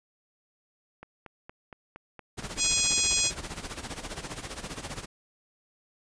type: click train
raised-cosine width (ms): 0.5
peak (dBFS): -28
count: 7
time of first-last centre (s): 1.03-2.425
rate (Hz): 4.3
type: noise with tremolo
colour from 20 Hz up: pink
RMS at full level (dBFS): -35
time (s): 2.37-5.06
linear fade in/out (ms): 20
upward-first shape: sine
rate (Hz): 15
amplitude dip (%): 75
type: harmonic tone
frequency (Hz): 833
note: G#5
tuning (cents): +5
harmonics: 3 / 4 / 5 / 6 / 7 / 8 / 9 / 10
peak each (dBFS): -32 / -32 / -34 / -31 / -32 / -30 / -30 / -34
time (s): 2.57-3.32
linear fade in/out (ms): 50
effects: resampled to 22050 Hz